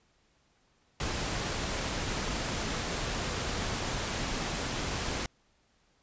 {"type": "noise", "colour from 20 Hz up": "pink", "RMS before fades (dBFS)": -33, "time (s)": [1, 5.26], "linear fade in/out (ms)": 2, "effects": ["pink hiss -69 dBFS RMS until 6.02 s", "resampled to 16000 Hz"]}